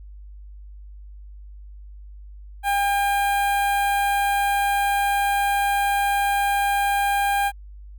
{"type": "tone with notch filter", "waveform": "sawtooth", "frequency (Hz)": 803, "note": "G5", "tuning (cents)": 41, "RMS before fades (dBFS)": -21, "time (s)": [2.63, 7.52], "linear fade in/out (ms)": 50, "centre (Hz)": 5400, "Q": 0.62, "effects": ["added 50 Hz sine -38 dBFS peak until 7.98 s"]}